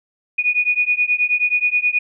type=beating tone pair; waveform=sine; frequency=2460 / 2469.4 Hz; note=D#7 / D#7; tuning=-20 / -14 cents; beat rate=9.4 Hz; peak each=-18 dBFS; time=0.38-1.99 s; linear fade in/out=10 ms; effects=none